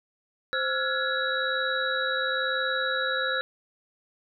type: tone cluster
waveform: sine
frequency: 522 / 1356 / 1437 / 1682 / 3885 Hz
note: C5 / E6 / F6 / G#6 / B7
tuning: -4 / +49 / +49 / +22 / -29 cents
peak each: -31 / -32 / -31 / -30 / -32 dBFS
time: 0.53-3.41 s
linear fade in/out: 0 ms
effects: none